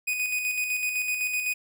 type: tone with tremolo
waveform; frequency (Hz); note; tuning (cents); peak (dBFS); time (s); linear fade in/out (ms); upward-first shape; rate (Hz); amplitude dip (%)
45% pulse; 2488; D#7; -1; -24; 0.07-1.54; 10; square; 7.9; 40
effects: none